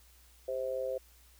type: tone with amplitude modulation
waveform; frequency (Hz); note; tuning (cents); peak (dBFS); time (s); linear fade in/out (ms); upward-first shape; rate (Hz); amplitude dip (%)
sine; 523.3; C5; 0; -28; 0.48-0.98; 5; sine; 125; 90
effects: added 60 Hz sine -60 dBFS peak until 1.39 s + white hiss -63 dBFS RMS until 1.39 s